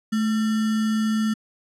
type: tone with sample-and-hold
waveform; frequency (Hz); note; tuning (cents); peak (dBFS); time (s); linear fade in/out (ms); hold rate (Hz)
sine; 217.7; A3; -18; -19; 0.12-1.34; 10; 1575
effects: low-pass 10000 Hz 12 dB/octave